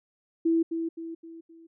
sine tone with echo, 329.6 Hz, E4, in tune, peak -20 dBFS, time 0.45-0.63 s, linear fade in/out 10 ms, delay 260 ms, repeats 4, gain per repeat -7 dB, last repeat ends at 1.67 s, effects none

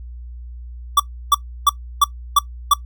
square tone bursts, 1153 Hz, D6, 32 cents flat, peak -9 dBFS, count 6, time 0.97-2.738 s, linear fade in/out 5 ms, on 28 ms, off 320 ms, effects noise-tail reverb RT60 0.1 s tail -18 dB re dry + added 60 Hz sine -31 dBFS peak until 2.85 s

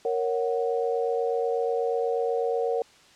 sine chord, F# major, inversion first, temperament equal, 466.2 / 554.4 / 740 Hz, A#4 / C#5 / F#5, 0 / 0 / 0 cents, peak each -25 / -30 / -31 dBFS, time 0.05-2.82 s, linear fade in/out 2 ms, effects white hiss -55 dBFS RMS until 3.15 s + low-pass 6000 Hz 12 dB/octave

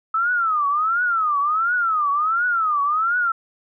sine tone with vibrato, 1288 Hz, E6, 41 cents flat, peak -17 dBFS, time 0.14-3.32 s, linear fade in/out 5 ms, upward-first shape triangle, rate 1.4 Hz, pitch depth 250 cents each way, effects none

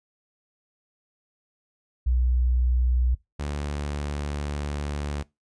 sine / sawtooth tone pair in turn, 61.74 / 72.79 Hz, B1 / D2, 0 / -15 cents, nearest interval minor third, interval 285 cents, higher second, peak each -19 / -24 dBFS, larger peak first, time 2.06-3.15 / 3.39-5.23 s, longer second, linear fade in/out 10 ms, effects noise-tail reverb RT60 0.2 s tail -21 dB re dry + resampled to 22050 Hz

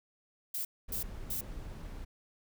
violet noise bursts, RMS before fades -36 dBFS, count 3, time 0.54-1.41 s, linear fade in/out 5 ms, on 110 ms, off 270 ms
brown noise, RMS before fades -43 dBFS, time 0.88-2.05 s, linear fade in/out 10 ms
effects none

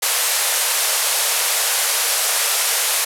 white band-pass noise, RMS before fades -19 dBFS, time 0.02-3.05 s, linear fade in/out 10 ms, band 460 to 13000 Hz, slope 48 dB/octave, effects none

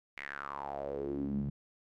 sawtooth tone with band-pass filter sweep, 70.3 Hz, C#2, 25 cents sharp, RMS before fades -38 dBFS, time 0.17-1.5 s, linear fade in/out 5 ms, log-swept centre 2200 to 160 Hz, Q 6, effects none

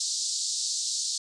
pink band-pass noise, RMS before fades -30 dBFS, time 0-1.18 s, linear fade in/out 5 ms, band 4100 to 8200 Hz, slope 48 dB/octave, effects resampled to 24000 Hz

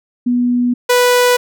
sine / sawtooth tone pair in turn, 244.5 / 492.7 Hz, B3 / B4, -17 / -4 cents, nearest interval octave, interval 1213 cents, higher second, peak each -11 / -5 dBFS, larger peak second, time 0.26-0.74 / 0.89-1.37 s, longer neither, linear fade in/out 10 ms, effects none

